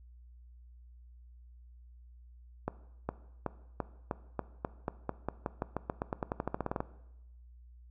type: accelerating click train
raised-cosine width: 1 ms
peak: -18 dBFS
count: 26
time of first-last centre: 2.68-6.804 s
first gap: 410 ms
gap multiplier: 0.91
effects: noise-tail reverb RT60 0.9 s tail -17 dB re dry + added 60 Hz sine -52 dBFS peak until 7.9 s